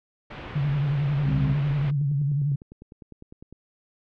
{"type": "low-pass noise", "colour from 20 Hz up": "pink", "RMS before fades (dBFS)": -38, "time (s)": [0.3, 1.91], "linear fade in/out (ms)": 10, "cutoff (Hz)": 3100, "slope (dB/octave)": 24}
{"type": "tone with vibrato", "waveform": "sine", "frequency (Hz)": 142.8, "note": "D3", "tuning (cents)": -48, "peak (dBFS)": -21, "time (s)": [0.55, 2.56], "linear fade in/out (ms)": 10, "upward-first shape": "sine", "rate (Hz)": 11, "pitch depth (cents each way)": 79}
{"type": "harmonic tone", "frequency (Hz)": 65.41, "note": "C2", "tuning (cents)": 0, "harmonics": [1, 2, 3, 4], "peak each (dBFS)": [-31, -31, -31, -31], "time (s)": [1.24, 1.56], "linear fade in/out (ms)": 50}
{"type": "click train", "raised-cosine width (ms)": 3, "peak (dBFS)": -31, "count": 21, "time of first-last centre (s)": [1.51, 3.526], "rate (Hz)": 9.92}
{"effects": []}